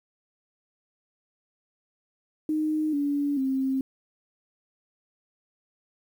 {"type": "tone with pitch steps", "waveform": "sine", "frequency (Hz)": [308.8, 286.5, 265.7], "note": ["D#4", "D4", "C4"], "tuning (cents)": [-13, -43, 27], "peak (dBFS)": -23, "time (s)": [2.49, 3.81], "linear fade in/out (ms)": 2, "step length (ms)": 440, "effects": ["9-bit"]}